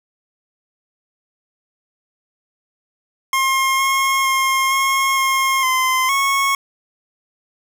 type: tone with pitch steps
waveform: 25% pulse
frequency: 1068 / 1079 / 1068 / 1081 / 1071 / 1035 / 1099 Hz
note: C6 / C#6 / C6 / C#6 / C6 / C6 / C#6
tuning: +35 / -47 / +35 / -44 / +40 / -19 / -15 cents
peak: -11 dBFS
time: 3.33-6.55 s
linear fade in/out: 2 ms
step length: 460 ms
effects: none